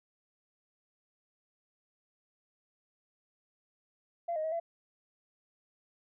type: tone with pitch steps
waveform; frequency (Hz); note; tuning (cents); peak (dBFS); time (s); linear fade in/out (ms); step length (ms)
sine; 684 / 623 / 637 / 673; F5 / D#5 / D#5 / E5; -36 / +2 / +41 / +36; -30; 4.28-4.6; 10; 80
effects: tanh soft clip ceiling -26 dBFS